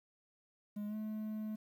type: tone with pitch glide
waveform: triangle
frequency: 207.7 to 215.1 Hz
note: G#3 to A3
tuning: 0 to -39 cents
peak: -36 dBFS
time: 0.76-1.56 s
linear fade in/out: 10 ms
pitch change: +61 cents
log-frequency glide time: 0.87-0.95 s
effects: 11-bit